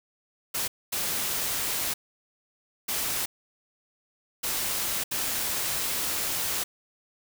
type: noise bursts at uneven times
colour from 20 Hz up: white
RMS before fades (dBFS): -29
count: 5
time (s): 0.54-0.68 / 0.92-1.94 / 2.88-3.26 / 4.43-5.04 / 5.11-6.64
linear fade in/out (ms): 10
effects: none